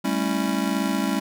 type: chord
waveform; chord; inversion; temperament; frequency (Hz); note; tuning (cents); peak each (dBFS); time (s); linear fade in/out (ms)
square; A dominant seventh; third; just; 198 / 220 / 275 / 330; G3 / A3 / C#4 / E4; +18 / 0 / -14 / +2; -27 / -29 / -27 / -31; 0.04-1.2; 10
effects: none